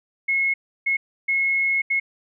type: tone bursts at uneven times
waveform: sine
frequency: 2173 Hz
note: C#7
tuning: 35 cents flat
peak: -18 dBFS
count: 4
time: 0.28-0.54 / 0.86-0.97 / 1.28-1.82 / 1.9-2 s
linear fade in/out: 10 ms
effects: none